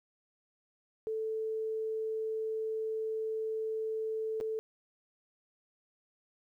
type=tone with dropouts; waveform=sine; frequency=440 Hz; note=A4; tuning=in tune; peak=-32 dBFS; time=1.07-4.59 s; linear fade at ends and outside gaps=0 ms; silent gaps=4.402-4.41 s; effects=12-bit